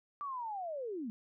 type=linear sweep; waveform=sine; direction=down; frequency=1178 to 207.7 Hz; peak=-37 dBFS; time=0.21-1.1 s; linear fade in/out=0 ms; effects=none